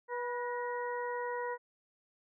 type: harmonic tone with a mistuned harmonic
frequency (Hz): 487.6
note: B4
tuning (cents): -22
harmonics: 1 / 2 / 3 / 4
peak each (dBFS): -37 / -38 / -46 / -44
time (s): 0.08-1.58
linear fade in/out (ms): 50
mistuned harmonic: 4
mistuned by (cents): -52
effects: none